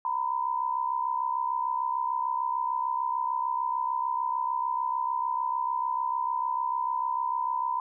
sine tone pair together, 934.3 / 1001 Hz, A#5 / B5, +4 / +23 cents, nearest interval minor second, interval 119 cents, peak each -30 / -28 dBFS, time 0.05-7.8 s, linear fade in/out 2 ms, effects none

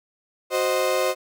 35% pulse chord, C diminished, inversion second, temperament equal, 370 / 523.3 / 622.3 Hz, Gb4 / C5 / Eb5, 0 / 0 / 0 cents, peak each -25 / -21 / -24 dBFS, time 0.5-1.15 s, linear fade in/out 50 ms, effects none

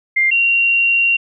sine tone pair in turn, 2100 / 2756 Hz, C7 / F7, +6 / -24 cents, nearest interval perfect fourth, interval 470 cents, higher second, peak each -11 dBFS, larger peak neither, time 0.16-0.31 / 0.31-1.17 s, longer second, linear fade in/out 10 ms, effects none

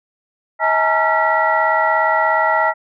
sine tone cluster, 638 / 847 / 924 / 1366 / 1941 Hz, D#5 / G#5 / A#5 / F6 / B6, +43 / +34 / -16 / -39 / -31 cents, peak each -19 dBFS, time 0.59-2.74 s, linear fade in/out 50 ms, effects tanh soft clip ceiling -1 dBFS

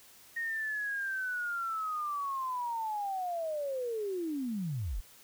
sine linear sweep, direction down, 1864.7 to 30.21 Hz, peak -32 dBFS, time 0.36-5.01 s, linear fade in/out 10 ms, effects white hiss -57 dBFS RMS until 5.23 s

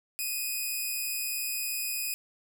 5% pulse tone pair together, 2491 / 2635 Hz, D#7 / E7, +1 / -1 cents, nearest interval minor second, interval 98 cents, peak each -21 / -32 dBFS, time 0.19-2.14 s, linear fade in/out 0 ms, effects none

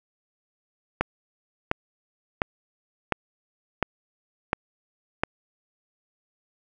click train, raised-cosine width 0.5 ms, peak -6 dBFS, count 7, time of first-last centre 1.01-5.235 s, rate 1.42 Hz, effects none

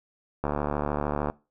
click train, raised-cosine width 1 ms, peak -13 dBFS, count 64, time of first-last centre 0.44-1.299 s, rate 73.3 Hz, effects noise-tail reverb RT60 0.3 s tail -22 dB re dry

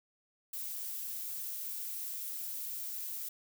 violet noise with high-pass filter sweep, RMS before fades -40 dBFS, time 0.53-3.29 s, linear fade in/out 5 ms, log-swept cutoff 530 to 200 Hz, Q 2.5, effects none

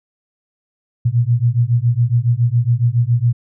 sine beating tone pair, 116 / 123.2 Hz, A#2 / B2, -8 / -4 cents, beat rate 7.2 Hz, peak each -15 dBFS, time 1.05-3.33 s, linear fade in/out 10 ms, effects none

